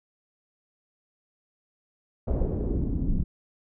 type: noise with low-pass filter sweep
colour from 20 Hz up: brown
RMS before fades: -26 dBFS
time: 2.27-3.24 s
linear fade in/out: 10 ms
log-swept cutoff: 610 to 200 Hz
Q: 2
effects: none